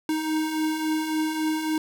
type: beating tone pair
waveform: square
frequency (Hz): 309.8 / 313.4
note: D#4 / D#4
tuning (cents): -7 / +13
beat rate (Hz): 3.6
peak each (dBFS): -33 / -25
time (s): 0.09-1.78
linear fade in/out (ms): 2
effects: none